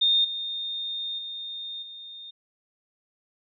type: tone with level steps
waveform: sine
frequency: 3654 Hz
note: A#7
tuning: 35 cents flat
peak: -18 / -29 / -33 / -39 dBFS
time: 0.01-2.31 s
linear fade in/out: 10 ms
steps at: 0.24 / 1.18 / 1.82 s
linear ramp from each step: 10 ms
effects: none